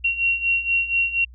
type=beating tone pair; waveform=sine; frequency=2740 / 2744.2 Hz; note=F7 / F7; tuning=-34 / -31 cents; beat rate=4.2 Hz; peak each=-24 / -20 dBFS; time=0.04-1.25 s; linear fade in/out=10 ms; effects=added 61 Hz sine -41 dBFS peak until 1.34 s